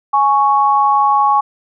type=tone pair together; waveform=sine; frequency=834.2 / 1108.7 Hz; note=G#5 / C#6; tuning=+7 / 0 cents; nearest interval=perfect fourth; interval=493 cents; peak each=-12 dBFS; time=0.13-1.41 s; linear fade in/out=10 ms; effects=none